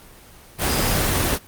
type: tone in noise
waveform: sine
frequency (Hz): 4978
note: D#8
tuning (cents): 0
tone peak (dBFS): -30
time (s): 0.65-0.99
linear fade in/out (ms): 50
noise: pink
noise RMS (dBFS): -20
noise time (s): 0.58-1.39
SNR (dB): -13
effects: pink hiss -46 dBFS RMS until 1.47 s + Opus 24 kbps